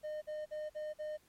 triangle tone bursts, 610 Hz, D#5, 34 cents flat, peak -36 dBFS, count 5, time 0.03-1.176 s, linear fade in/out 20 ms, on 190 ms, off 49 ms, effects pink hiss -69 dBFS RMS until 1.28 s + MP3 64 kbps

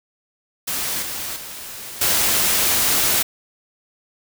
white noise with level steps, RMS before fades -24 / -28 / -34 / -18 dBFS, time 0.67-3.23 s, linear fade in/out 10 ms, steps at 1.02 / 1.36 / 2.01 s, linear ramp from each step 5 ms, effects none

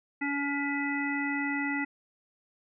harmonic tone, 283.4 Hz, C#4, 38 cents sharp, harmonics 1 / 3 / 5 / 7 / 9, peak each -31 / -38 / -39 / -32 / -42 dBFS, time 0.21-1.85 s, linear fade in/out 10 ms, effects none

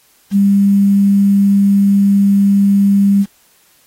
sine tone with quantisation, 199.3 Hz, G3, 29 cents sharp, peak -7 dBFS, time 0.31-3.26 s, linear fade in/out 50 ms, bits 6, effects white hiss -52 dBFS RMS until 3.86 s + AAC 48 kbps

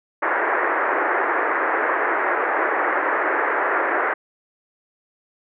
white band-pass noise, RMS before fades -21 dBFS, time 0.22-4.14 s, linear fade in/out 10 ms, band 320 to 1900 Hz, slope 48 dB/octave, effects none

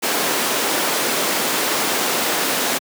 pink high-pass noise, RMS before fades -20 dBFS, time 0.02-2.79 s, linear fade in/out 20 ms, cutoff 290 Hz, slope 12 dB/octave, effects high-pass 150 Hz 12 dB/octave

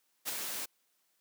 white noise with ADSR envelope, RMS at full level -34 dBFS, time 0.25-0.66 s, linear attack 34 ms, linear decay 19 ms, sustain -4 dB, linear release 15 ms, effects white hiss -75 dBFS RMS until 1.2 s + high-pass 200 Hz 12 dB/octave

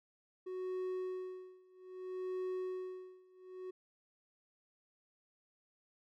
triangle tone with tremolo, 370 Hz, F#4, in tune, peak -34 dBFS, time 0.46-3.71 s, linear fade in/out 10 ms, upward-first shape sine, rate 0.62 Hz, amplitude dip 95%, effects none

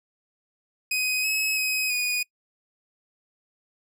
sawtooth tone with pitch steps, 2511 / 2568 / 2529 / 2468 Hz, D#7 / E7 / D#7 / D#7, +15 / -46 / +28 / -15 cents, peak -20 dBFS, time 0.91-2.23 s, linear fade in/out 5 ms, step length 330 ms, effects noise-tail reverb RT60 0.1 s tail -26 dB re dry

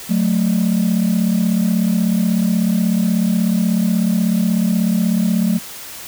sine tone pair together, 183.62 / 220 Hz, F#3 / A3, -13 / 0 cents, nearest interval minor third, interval 313 cents, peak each -14 dBFS, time 0.09-5.59 s, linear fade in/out 20 ms, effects tanh soft clip ceiling -10 dBFS + white hiss -33 dBFS RMS until 6.07 s

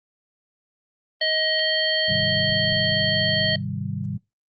harmonic tone, 630 Hz, D#5, 21 cents sharp, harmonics 1 / 3 / 5 / 7, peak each -26 / -25 / -24 / -25 dBFS, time 1.21-3.56 s, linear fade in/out 5 ms
sine chord, Ab major seventh, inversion none, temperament equal, 103.83 / 130.81 / 155.56 / 196 Hz, Ab2 / C3 / Eb3 / G3, 0 / 0 / 0 / 0 cents, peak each -31 dBFS, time 2.08-4.18 s, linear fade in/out 10 ms
effects noise-tail reverb RT60 0.2 s tail -24 dB re dry + Opus 24 kbps

